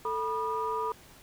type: tone cluster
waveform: sine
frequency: 442.4 / 974 / 1216 Hz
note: A4 / B5 / D#6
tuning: +9 / -24 / -40 cents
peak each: -33 / -31 / -34 dBFS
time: 0.05-0.92 s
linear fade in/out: 2 ms
effects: tanh soft clip ceiling -20 dBFS + pink hiss -54 dBFS RMS until 1.22 s